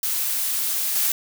blue noise with level steps, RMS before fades -24 / -21 dBFS, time 0.03-1.12 s, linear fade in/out 2 ms, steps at 0.95 s, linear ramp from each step 10 ms, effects none

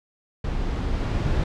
brown noise with level ramp, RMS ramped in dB -27 to -22 dBFS, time 0.44-1.44 s, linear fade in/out 5 ms, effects low-pass 5000 Hz 12 dB/octave

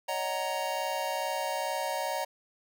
square chord, D# minor seventh, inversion third, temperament just, 560 / 622.3 / 746.7 / 933.4 Hz, C#5 / D#5 / F#5 / A#5, +18 / 0 / +16 / +2 cents, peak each -37 / -37 / -37 / -35 dBFS, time 0.08-2.25 s, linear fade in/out 10 ms, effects none

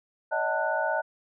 sine tone cluster, 577 / 633 / 752 / 892 / 1474 Hz, D5 / D#5 / F#5 / A5 / F#6, -31 / +30 / +28 / +23 / -7 cents, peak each -33 / -29 / -35 / -30 / -30 dBFS, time 0.31-1.02 s, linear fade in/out 20 ms, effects none

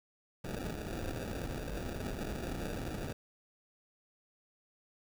pink noise with sample-and-hold, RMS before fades -39 dBFS, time 0.44-3.13 s, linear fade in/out 5 ms, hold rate 1050 Hz, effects none

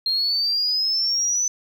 sine exponential sweep, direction up, 4186 to 6060 Hz, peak -18 dBFS, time 0.06-1.48 s, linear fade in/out 2 ms, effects tanh soft clip ceiling -14 dBFS + 9-bit

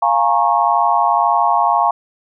sine chord, Bb minor seventh, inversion second, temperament equal with one note detuned, 698.5 / 830.6 / 932.3 / 1094.7 Hz, F5 / Ab5 / Bb5 / Db6, 0 / 0 / 0 / -22 cents, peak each -17 dBFS, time 0.02-1.91 s, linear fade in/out 5 ms, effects none

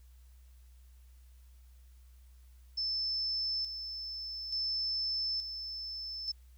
sine tone with tremolo, 5274 Hz, E8, in tune, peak -31 dBFS, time 2.77-6.32 s, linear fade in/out 10 ms, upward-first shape square, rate 0.57 Hz, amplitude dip 55%, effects added 62 Hz sine -54 dBFS peak until 6.57 s + white hiss -71 dBFS RMS until 6.57 s

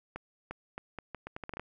accelerating click train, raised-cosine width 0.5 ms, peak -24 dBFS, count 12, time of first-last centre 0.16-1.596 s, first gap 350 ms, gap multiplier 0.77, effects none

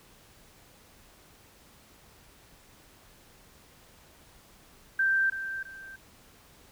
sine tone with echo, 1568 Hz, G6, in tune, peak -22 dBFS, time 4.99-5.3 s, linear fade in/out 5 ms, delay 330 ms, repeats 2, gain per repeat -10 dB, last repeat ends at 5.96 s, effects pink hiss -57 dBFS RMS until 6.71 s

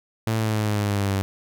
sawtooth exponential sweep, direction down, 113 to 96.7 Hz, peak -17 dBFS, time 0.27-1.22 s, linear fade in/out 0 ms, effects none

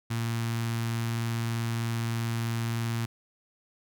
sawtooth tone with notch filter, 115.4 Hz, A#2, 17 cents flat, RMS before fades -30 dBFS, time 0.1-3.06 s, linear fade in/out 10 ms, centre 520 Hz, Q 0.76, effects none

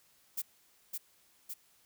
violet noise with echo, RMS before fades -35 dBFS, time 0.37-0.42 s, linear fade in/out 10 ms, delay 560 ms, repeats 2, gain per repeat -3 dB, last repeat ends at 1.54 s, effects white hiss -67 dBFS RMS until 1.85 s

